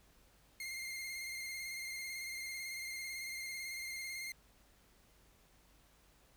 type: tone with vibrato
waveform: sawtooth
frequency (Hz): 2117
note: C7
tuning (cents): +20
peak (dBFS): -38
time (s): 0.6-4.32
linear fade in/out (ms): 2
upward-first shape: square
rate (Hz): 18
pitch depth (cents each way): 25
effects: added 50 Hz sine -70 dBFS peak until 6.36 s + pink hiss -68 dBFS RMS until 6.36 s